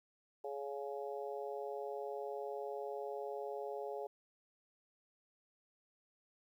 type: harmonic tone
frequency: 140 Hz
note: C#3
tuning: 18 cents sharp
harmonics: 3 / 4 / 5 / 6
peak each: -43 / -45 / -47 / -49 dBFS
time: 0.44-4.07 s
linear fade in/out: 5 ms
effects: 12-bit